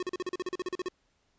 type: tone bursts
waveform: square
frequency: 364.1 Hz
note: F#4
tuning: 28 cents flat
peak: -31 dBFS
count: 14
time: 0-0.885 s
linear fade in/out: 2 ms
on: 27 ms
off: 39 ms
effects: pink hiss -72 dBFS RMS until 1.38 s + resampled to 16000 Hz